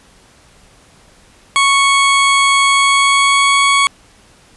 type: tone with pitch glide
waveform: 20% pulse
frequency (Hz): 1107 to 1114.1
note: C#6 to C#6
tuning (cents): -3 to +8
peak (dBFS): -4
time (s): 1.56-3.87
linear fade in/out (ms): 0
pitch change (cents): +11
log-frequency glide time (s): 2.67-3.58
effects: pink hiss -47 dBFS RMS until 4.56 s + resampled to 24000 Hz